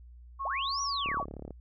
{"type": "tone with pitch glide", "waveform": "sine", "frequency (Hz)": [1094, 1130.6], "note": ["C#6", "C#6"], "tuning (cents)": [-23, 34], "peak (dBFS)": -32, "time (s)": [0.39, 1.25], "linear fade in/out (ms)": 20, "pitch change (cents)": 57, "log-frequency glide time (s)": [0.63, 1.1]}
{"type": "linear two-way sweep", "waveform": "sine", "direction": "up then down", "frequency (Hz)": [523.3, 5930, 523.3], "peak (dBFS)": -32, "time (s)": [0.45, 1.22], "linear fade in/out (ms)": 5, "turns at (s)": 0.82}
{"type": "click train", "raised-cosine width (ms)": 2, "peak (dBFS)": -28, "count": 17, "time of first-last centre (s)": [1.06, 1.507], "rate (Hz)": 35.8}
{"effects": ["added 60 Hz sine -48 dBFS peak until 1.6 s"]}